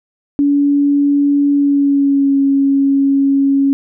sine tone with pitch glide, 285 to 275.9 Hz, C#4 to C#4, +48 to -8 cents, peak -9 dBFS, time 0.39-3.73 s, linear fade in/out 0 ms, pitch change -56 cents, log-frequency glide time 1.52-2.38 s, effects none

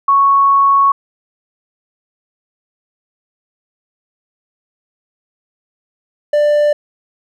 sine / triangle tone pair in turn, 1108 / 591.4 Hz, C#6 / D5, -1 / +12 cents, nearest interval major seventh, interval 1087 cents, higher first, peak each -7 dBFS, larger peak neither, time 0.08-0.92 / 6.33-6.73 s, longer first, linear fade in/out 5 ms, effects none

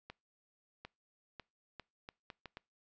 accelerating click train, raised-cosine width 0.3 ms, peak -30 dBFS, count 8, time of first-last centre 0.1-2.571 s, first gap 750 ms, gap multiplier 0.73, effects noise-tail reverb RT60 0.3 s tail -26 dB re dry + resampled to 16000 Hz

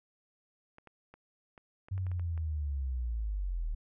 clicks, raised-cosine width 0.5 ms, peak -37 dBFS, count 10, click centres 0.784 / 0.873 / 1.14 / 1.578 / 1.885 / 1.979 / 2.067 / 2.116 / 2.196 / 2.377 s
sine linear sweep, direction down, 96.8 to 36.94 Hz, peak -31 dBFS, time 1.91-3.75 s, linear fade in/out 10 ms
effects none

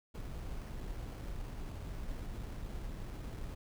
brown noise with sample-and-hold, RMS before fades -42 dBFS, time 0.14-3.55 s, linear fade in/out 10 ms, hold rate 3675 Hz, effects none

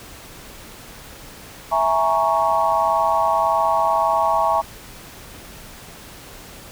sine chord, A# half-diminished seventh, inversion second, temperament equal, 659.3 / 830.6 / 932.3 / 1108.7 Hz, E5 / G#5 / A#5 / C#6, 0 / 0 / 0 / 0 cents, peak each -21 dBFS, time 1.71-4.62 s, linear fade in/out 20 ms
clicks, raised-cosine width 1 ms, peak -25 dBFS, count 2, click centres 4.134 / 4.559 s
effects pink hiss -40 dBFS RMS until 6.71 s

